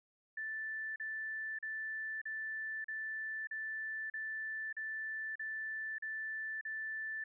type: tone bursts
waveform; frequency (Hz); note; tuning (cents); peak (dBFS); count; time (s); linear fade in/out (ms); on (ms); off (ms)
sine; 1760; A6; 0; -38; 11; 0.37-7.24; 5; 590; 38
effects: none